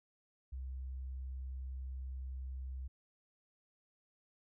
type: tone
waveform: sine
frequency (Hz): 65.1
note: C2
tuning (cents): -8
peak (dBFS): -40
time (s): 0.52-2.88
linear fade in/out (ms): 10
effects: none